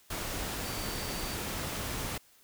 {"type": "tone in noise", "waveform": "sine", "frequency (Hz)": 4607, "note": "D8", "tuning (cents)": -34, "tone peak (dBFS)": -45, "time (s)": [0.65, 1.35], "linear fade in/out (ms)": 5, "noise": "pink", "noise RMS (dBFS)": -36, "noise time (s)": [0.1, 2.18], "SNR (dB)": -12, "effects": ["white hiss -62 dBFS RMS until 2.43 s"]}